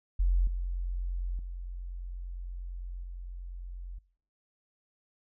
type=tone with level steps; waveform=sine; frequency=44.36 Hz; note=F1; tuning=28 cents sharp; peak=-22 / -30 / -36 / -38 dBFS; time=0.19-3.99 s; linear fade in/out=10 ms; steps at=0.47 / 1.39 / 3.03 s; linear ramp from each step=2 ms; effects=noise-tail reverb RT60 0.6 s tail -23 dB re dry